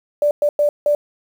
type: tone bursts at uneven times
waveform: sine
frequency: 587.3 Hz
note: D5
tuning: in tune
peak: -12 dBFS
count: 4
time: 0.22-0.31 / 0.42-0.49 / 0.59-0.69 / 0.86-0.95 s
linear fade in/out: 2 ms
effects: 7-bit